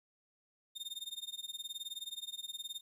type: tone with tremolo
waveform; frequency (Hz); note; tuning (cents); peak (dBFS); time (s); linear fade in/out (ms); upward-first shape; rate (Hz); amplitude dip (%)
40% pulse; 3654; A#7; -35; -37; 0.75-2.81; 20; sine; 19; 95
effects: 12-bit